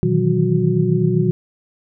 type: tone cluster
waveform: sine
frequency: 121.9 / 154.3 / 162.1 / 186.7 / 364.9 Hz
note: B2 / D#3 / E3 / F#3 / F#4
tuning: -22 / -14 / -29 / +16 / -24 cents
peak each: -20 dBFS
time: 0.03-1.31 s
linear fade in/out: 0 ms
effects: none